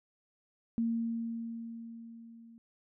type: tone with level ramp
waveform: sine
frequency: 230 Hz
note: A#3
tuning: 23 cents flat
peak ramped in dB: -27 to -52 dBFS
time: 0.78-2.58 s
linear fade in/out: 0 ms
effects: none